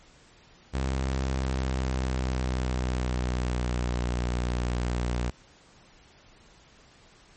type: tone with pitch glide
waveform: sawtooth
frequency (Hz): 66 to 60.52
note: C2 to B1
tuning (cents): +16 to -34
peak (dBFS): -22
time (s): 0.73-5.31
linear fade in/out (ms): 20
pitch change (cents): -150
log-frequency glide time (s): 1.19-4.03
effects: pink hiss -56 dBFS RMS until 7.36 s + MP3 32 kbps